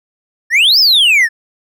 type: exponential two-way sweep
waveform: triangle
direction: up then down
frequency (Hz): 1721 to 5400 to 1721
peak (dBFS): -5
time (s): 0.5-1.29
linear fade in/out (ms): 50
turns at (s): 0.79
effects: none